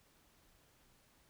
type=silence; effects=pink hiss -69 dBFS RMS until 1.29 s